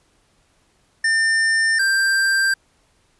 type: tone pair in turn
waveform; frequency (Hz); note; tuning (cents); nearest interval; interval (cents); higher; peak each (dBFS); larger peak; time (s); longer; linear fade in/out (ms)
square; 1800 / 1578.9; A6 / G6; +39 / +12; major second; 227; first; -16; neither; 1.04-1.79 / 1.79-2.54; neither; 5
effects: pink hiss -61 dBFS RMS until 3.19 s + resampled to 24000 Hz